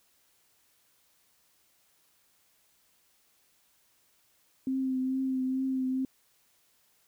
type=tone with vibrato; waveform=sine; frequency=261.6 Hz; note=C4; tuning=in tune; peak=-27 dBFS; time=4.67-6.05 s; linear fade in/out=2 ms; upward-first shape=triangle; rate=2.3 Hz; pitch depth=27 cents each way; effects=white hiss -68 dBFS RMS until 7.07 s